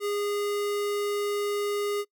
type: tone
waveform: square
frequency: 410 Hz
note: G#4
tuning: 22 cents flat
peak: -27 dBFS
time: 0-2.05 s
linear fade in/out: 50 ms
effects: noise-tail reverb RT60 0.1 s tail -25 dB re dry